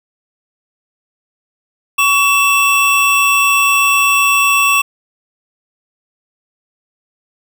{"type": "tone pair together", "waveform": "square", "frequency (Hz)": [1123, 2668], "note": ["C#6", "E7"], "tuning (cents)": [22, 20], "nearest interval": "octave + minor third", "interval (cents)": 1498, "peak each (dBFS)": [-14, -12], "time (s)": [1.98, 4.82], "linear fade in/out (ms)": 10, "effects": []}